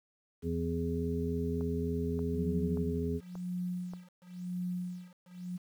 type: harmonic tone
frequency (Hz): 83.5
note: E2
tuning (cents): +23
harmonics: 1 / 2 / 3 / 5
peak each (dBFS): -36 / -36 / -36 / -36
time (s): 0.42-3.21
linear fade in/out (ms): 50
type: click train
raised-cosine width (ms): 1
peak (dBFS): -33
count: 5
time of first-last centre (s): 1.61-3.936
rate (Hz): 1.72
type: tone with tremolo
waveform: sine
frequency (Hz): 179.5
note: F3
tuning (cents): +48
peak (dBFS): -32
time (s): 2.33-5.58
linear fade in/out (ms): 20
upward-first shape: sine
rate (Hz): 0.96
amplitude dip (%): 100
effects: 10-bit